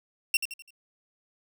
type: tone with echo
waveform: sawtooth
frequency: 2733 Hz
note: F7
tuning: 38 cents flat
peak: -17 dBFS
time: 0.34-0.37 s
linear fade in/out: 2 ms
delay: 84 ms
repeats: 4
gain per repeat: -8 dB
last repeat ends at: 0.706 s
effects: none